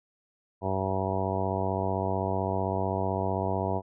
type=harmonic tone; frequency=95.7 Hz; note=G2; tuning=41 cents flat; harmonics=1 / 2 / 3 / 4 / 5 / 6 / 7 / 8 / 9 / 10; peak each=-32 / -35 / -38 / -35 / -36 / -38 / -33 / -38 / -37 / -36 dBFS; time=0.61-3.82 s; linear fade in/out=50 ms; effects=none